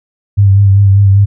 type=tone with vibrato; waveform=sine; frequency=99.1 Hz; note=G2; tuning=19 cents sharp; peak=-3 dBFS; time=0.37-1.26 s; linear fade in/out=20 ms; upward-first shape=sine; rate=5.1 Hz; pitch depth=35 cents each way; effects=none